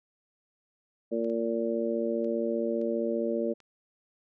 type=harmonic tone; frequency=115.1 Hz; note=A#2; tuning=22 cents flat; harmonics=2 / 3 / 4 / 5; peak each=-32 / -32 / -32 / -32 dBFS; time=1.11-3.54 s; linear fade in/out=20 ms
type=clicks; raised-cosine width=0.2 ms; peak=-40 dBFS; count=5; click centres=1.245 / 1.299 / 2.245 / 2.815 / 3.603 s
effects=none